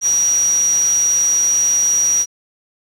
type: tone in noise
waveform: sine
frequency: 5770 Hz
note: F#8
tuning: 44 cents flat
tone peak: -12 dBFS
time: 0.01-2.26 s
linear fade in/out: 50 ms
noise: white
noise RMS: -29 dBFS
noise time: 0.01-2.26 s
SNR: +14 dB
effects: low-pass 12000 Hz 12 dB/octave